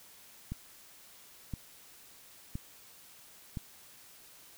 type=click train; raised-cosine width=5 ms; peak=-24 dBFS; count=4; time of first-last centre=0.52-3.572 s; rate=0.983 Hz; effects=white hiss -56 dBFS RMS until 4.57 s